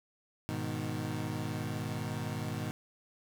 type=chord; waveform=25% pulse; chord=G# minor; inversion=none; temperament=equal; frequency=103.83 / 123.47 / 155.56 Hz; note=G#2 / B2 / D#3; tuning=0 / 0 / 0 cents; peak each=-35 / -35 / -35 dBFS; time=0.49-2.71 s; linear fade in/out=0 ms; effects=none